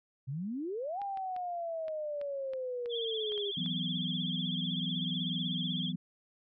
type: exponential two-way sweep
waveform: sine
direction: up then down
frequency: 124.8 to 811 to 398 Hz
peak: -34 dBFS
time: 0.27-3.52 s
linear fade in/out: 20 ms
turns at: 1 s
type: clicks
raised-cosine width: 0.3 ms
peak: -34 dBFS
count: 10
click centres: 1.017 / 1.173 / 1.364 / 1.882 / 2.214 / 2.535 / 2.859 / 3.321 / 3.378 / 3.661 s
type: tone with vibrato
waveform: sine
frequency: 3322 Hz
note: G#7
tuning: in tune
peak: -35 dBFS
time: 2.89-5.93 s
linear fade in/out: 50 ms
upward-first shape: sine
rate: 16 Hz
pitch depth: 80 cents each way
type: chord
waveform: sine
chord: E suspended second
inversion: none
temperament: just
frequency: 164.81 / 185.42 / 247.2 Hz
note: E3 / F#3 / B3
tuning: 0 / +4 / +2 cents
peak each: -37 / -37 / -39 dBFS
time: 3.57-5.96 s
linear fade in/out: 5 ms
effects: none